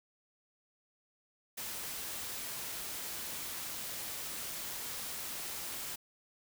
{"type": "noise", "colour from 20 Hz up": "white", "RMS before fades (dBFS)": -41, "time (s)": [1.57, 5.96], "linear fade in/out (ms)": 10, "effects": []}